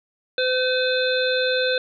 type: harmonic tone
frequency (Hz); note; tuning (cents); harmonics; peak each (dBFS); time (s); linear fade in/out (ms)
510; C5; -44; 1 / 3 / 5 / 7 / 8; -21 / -25 / -31 / -27 / -29; 0.38-1.78; 2
effects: none